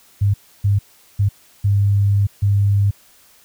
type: tone bursts at uneven times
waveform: sine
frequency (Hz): 100.6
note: G2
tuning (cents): +45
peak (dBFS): -12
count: 5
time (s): 0.21-0.34 / 0.64-0.79 / 1.19-1.29 / 1.64-2.27 / 2.42-2.91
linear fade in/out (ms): 10
effects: white hiss -51 dBFS RMS until 3.44 s